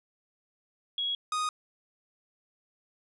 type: tone pair in turn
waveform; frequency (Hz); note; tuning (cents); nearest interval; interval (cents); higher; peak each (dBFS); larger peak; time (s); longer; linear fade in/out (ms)
sine / 45% pulse; 3322 / 1241.9; G#7 / D#6; 0 / -4; octave + perfect fourth; 1704; first; -28; neither; 0.98-1.15 / 1.32-1.49; neither; 2
effects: resampled to 24000 Hz